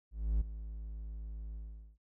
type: tone with ADSR envelope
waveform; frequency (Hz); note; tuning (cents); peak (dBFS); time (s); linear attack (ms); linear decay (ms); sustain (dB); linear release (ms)
triangle; 53.7; A1; -41; -24; 0.11-1.98; 300; 6; -14; 420
effects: none